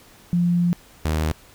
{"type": "tone pair in turn", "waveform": ["sine", "sawtooth"], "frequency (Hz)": [174.3, 78.14], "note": ["F3", "D#2"], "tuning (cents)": [-3, 8], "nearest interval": "octave + major second", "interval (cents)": 1389, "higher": "first", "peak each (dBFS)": -16, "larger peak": "neither", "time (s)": [[0.33, 0.73], [1.05, 1.32]], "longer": "first", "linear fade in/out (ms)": 0, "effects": ["pink hiss -50 dBFS RMS until 1.54 s"]}